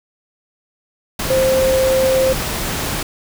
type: tone in noise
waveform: sine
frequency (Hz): 525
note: C5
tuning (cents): +6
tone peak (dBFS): -12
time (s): 1.3-2.33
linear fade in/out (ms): 5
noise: pink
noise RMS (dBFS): -22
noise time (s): 1.19-3.03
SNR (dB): +7
effects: none